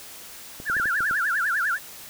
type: clicks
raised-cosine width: 2 ms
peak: -25 dBFS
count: 7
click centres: 0.601 / 0.699 / 0.767 / 0.799 / 0.857 / 1.006 / 1.111 s
type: tone with vibrato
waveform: sine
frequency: 1546 Hz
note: G6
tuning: 24 cents flat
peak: -21 dBFS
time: 0.65-1.79 s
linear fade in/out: 50 ms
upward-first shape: triangle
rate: 10 Hz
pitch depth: 270 cents each way
effects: white hiss -42 dBFS RMS until 2.09 s